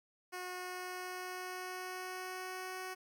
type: tone with pitch glide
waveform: 10% pulse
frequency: 363.5 to 371.8 Hz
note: F#4 to F#4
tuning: -31 to +8 cents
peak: -33 dBFS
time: 0.32-2.95 s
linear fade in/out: 20 ms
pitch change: +39 cents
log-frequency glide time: 0.56-2.8 s
effects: 12-bit